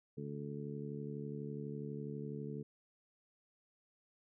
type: harmonic tone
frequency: 72.1 Hz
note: D2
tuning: 31 cents flat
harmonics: 2 / 3 / 4 / 5 / 6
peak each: -44 / -46 / -50 / -53 / -47 dBFS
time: 0.17-2.63 s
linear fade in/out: 10 ms
effects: none